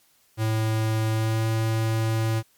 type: tone with pitch glide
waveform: square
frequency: 110.3 to 111.71 Hz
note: A2 to A2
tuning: +5 to +27 cents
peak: -22 dBFS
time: 0.37-2.43 s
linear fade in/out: 50 ms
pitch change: +22 cents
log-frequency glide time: 1.11-1.46 s
effects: white hiss -62 dBFS RMS until 2.57 s + MP3 96 kbps